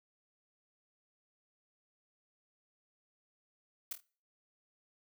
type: noise with echo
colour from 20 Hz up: blue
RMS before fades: -37 dBFS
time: 3.91-3.93 s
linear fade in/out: 5 ms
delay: 25 ms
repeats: 3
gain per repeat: -8 dB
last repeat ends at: 4.005 s
effects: noise-tail reverb RT60 0.4 s tail -22 dB re dry